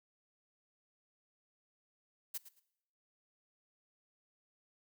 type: noise with echo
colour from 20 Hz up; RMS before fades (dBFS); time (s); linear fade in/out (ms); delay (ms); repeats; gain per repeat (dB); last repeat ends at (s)
blue; -39; 2.34-2.38; 10; 110; 2; -14; 2.6
effects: noise-tail reverb RT60 0.8 s tail -21 dB re dry